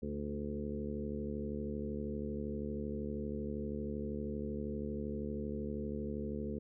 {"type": "harmonic tone with a mistuned harmonic", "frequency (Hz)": 72.7, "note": "D2", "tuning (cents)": -17, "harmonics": [1, 2, 3, 4, 5, 6, 7], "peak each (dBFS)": [-44, -46, -40, -49, -46, -44, -48], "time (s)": [0.02, 6.59], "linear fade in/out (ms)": 10, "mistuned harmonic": 4, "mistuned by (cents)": 27, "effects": []}